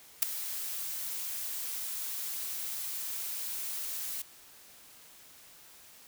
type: noise with ADSR envelope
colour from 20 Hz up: blue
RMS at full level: -20 dBFS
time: 0.22-4.22 s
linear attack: 8 ms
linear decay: 5 ms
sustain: -17 dB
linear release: 4 ms
effects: white hiss -55 dBFS RMS until 6.07 s